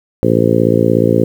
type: harmonic tone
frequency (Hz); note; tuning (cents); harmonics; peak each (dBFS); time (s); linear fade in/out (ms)
56.8; A#1; -44; 2 / 3 / 4 / 5 / 6 / 7 / 8 / 9; -17 / -17 / -17 / -17 / -17 / -17 / -17 / -17; 0.23-1.24; 0
effects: 7-bit